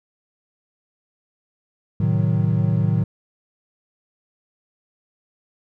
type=chord; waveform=triangle; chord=A diminished seventh; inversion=none; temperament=equal with one note detuned; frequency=110.57 / 130.81 / 155.56 / 185 Hz; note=A2 / C3 / Eb3 / Gb3; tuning=+9 / 0 / 0 / 0 cents; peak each=-18 / -23 / -19 / -22 dBFS; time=2-3.04 s; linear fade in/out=5 ms; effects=none